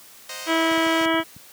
5% pulse chord, C half-diminished seventh, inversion none, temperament equal, 523.3 / 622.3 / 740 / 932.3 Hz, C5 / Eb5 / Gb5 / Bb5, 0 / 0 / 0 / 0 cents, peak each -24 / -25 / -30 / -30 dBFS, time 0.29-1.06 s, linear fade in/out 5 ms
harmonic tone, 326 Hz, E4, 19 cents flat, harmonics 1 / 2 / 3 / 4 / 5 / 6 / 7 / 9 / 10, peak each -22 / -25 / -27 / -28 / -29 / -30 / -30 / -32 / -32 dBFS, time 0.46-1.24 s, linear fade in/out 50 ms
clicks, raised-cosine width 5 ms, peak -29 dBFS, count 8, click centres 0.715 / 0.777 / 0.866 / 1.012 / 1.059 / 1.143 / 1.2 / 1.365 s
effects white hiss -47 dBFS RMS until 1.52 s + high-pass 100 Hz 12 dB/octave

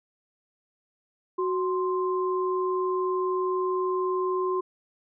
sine tone pair together, 370.5 / 1046.5 Hz, F#4 / C6, +2 / 0 cents, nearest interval octave + tritone, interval 1798 cents, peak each -25 / -29 dBFS, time 1.38-4.61 s, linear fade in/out 10 ms, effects none

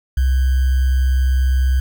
sine tone with sample-and-hold, 64.9 Hz, C2, 13 cents flat, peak -12 dBFS, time 0.17-1.8 s, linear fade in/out 5 ms, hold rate 1575 Hz, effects none

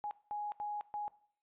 sine tone bursts at uneven times, 832 Hz, G#5, 3 cents sharp, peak -36 dBFS, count 4, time 0.04-0.11 / 0.31-0.52 / 0.6-0.81 / 0.94-1.08 s, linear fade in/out 0 ms, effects noise-tail reverb RT60 0.5 s tail -18 dB re dry + resampled to 8000 Hz

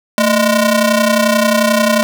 sawtooth ring-modulated tone, 415.3 Hz, G#4, in tune, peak -3 dBFS, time 0.18-2.03 s, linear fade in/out 0 ms, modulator 192 Hz, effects 7-bit

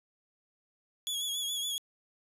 sawtooth tone with vibrato, 3366 Hz, G#7, 23 cents sharp, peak -29 dBFS, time 1.07-1.78 s, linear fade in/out 0 ms, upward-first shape triangle, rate 7.1 Hz, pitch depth 57 cents each way, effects resampled to 32000 Hz + 11-bit

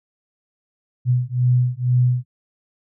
sine beating tone pair, 123.47 / 125.57 Hz, B2 / B2, 0 / +29 cents, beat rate 2.1 Hz, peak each -18 dBFS, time 1.05-2.25 s, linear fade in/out 50 ms, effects none

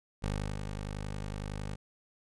15% pulse tone with ADSR envelope, 50.9 Hz, G#1, 34 cents flat, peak -24 dBFS, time 0.22-1.76 s, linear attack 24 ms, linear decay 340 ms, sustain -6 dB, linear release 16 ms, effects resampled to 24000 Hz

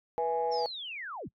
sine chord, E major, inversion second, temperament equal with one note detuned, 487.6 / 659.3 / 830.6 Hz, B4 / E5 / G#5, -22 / 0 / 0 cents, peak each -30 / -35 / -30 dBFS, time 0.18-0.66 s, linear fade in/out 0 ms
sine linear sweep, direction down, 5500 to 32.57 Hz, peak -37 dBFS, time 0.51-1.29 s, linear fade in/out 20 ms
effects noise-tail reverb RT60 0.1 s tail -26 dB re dry + tanh soft clip ceiling -19 dBFS

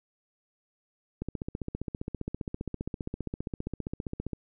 click train, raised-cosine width 3 ms, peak -20 dBFS, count 48, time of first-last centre 1.22-4.333 s, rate 15.1 Hz, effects none

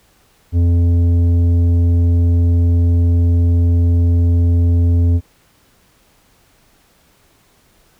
sine tone with tanh clipping, 86 Hz, F2, 26 cents flat, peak -11 dBFS, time 0.52-5.21 s, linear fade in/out 50 ms, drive 9 dB, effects pink hiss -54 dBFS RMS until 7.99 s

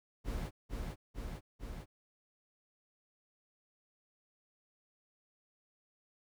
brown noise with echo, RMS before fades -38 dBFS, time 0.24-0.51 s, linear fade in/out 50 ms, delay 450 ms, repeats 3, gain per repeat -2 dB, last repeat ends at 1.86 s, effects none

